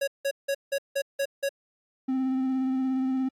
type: tone bursts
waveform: square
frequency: 554.4 Hz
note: C#5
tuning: in tune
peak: -25 dBFS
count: 7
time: 0.01-1.492 s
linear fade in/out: 10 ms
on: 66 ms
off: 170 ms
type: tone with vibrato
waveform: triangle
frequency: 261.6 Hz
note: C4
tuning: in tune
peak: -22 dBFS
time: 2.08-3.29 s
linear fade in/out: 10 ms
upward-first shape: sine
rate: 17 Hz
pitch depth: 19 cents each way
effects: AAC 48 kbps